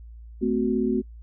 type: chord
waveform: sine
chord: F# diminished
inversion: first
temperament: equal with one note detuned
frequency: 220 / 256.5 / 370 Hz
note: A3 / C4 / F#4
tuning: 0 / -34 / 0 cents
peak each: -25 dBFS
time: 0.41-1.02 s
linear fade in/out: 20 ms
effects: noise-tail reverb RT60 0.1 s tail -25 dB re dry + added 57 Hz sine -40 dBFS peak until 1.22 s